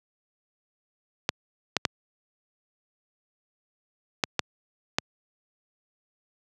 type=clicks; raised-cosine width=0.2 ms; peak=-4 dBFS; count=6; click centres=1.291 / 1.767 / 1.852 / 4.238 / 4.393 / 4.985 s; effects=high-pass 100 Hz 12 dB/octave